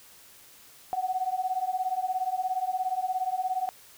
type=beating tone pair; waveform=sine; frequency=736 / 753 Hz; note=F#5 / F#5; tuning=-9 / +30 cents; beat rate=17 Hz; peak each=-30 / -29 dBFS; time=0.93-3.69 s; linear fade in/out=0 ms; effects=white hiss -53 dBFS RMS until 3.97 s